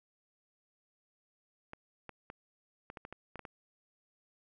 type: clicks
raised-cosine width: 0.5 ms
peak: -29 dBFS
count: 10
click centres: 1.734 / 2.093 / 2.301 / 2.901 / 2.972 / 3.051 / 3.126 / 3.357 / 3.393 / 3.452 s
effects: none